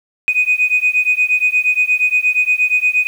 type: beating tone pair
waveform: sine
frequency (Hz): 2489 / 2497.5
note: D#7 / D#7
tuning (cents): 0 / +6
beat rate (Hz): 8.5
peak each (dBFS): -14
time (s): 0.28-3.07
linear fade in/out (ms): 0
effects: tanh soft clip ceiling -5 dBFS + 7-bit